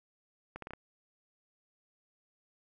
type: accelerating click train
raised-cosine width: 0.5 ms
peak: -27 dBFS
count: 5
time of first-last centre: 0.56-0.735 s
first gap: 63 ms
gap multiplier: 0.76
effects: none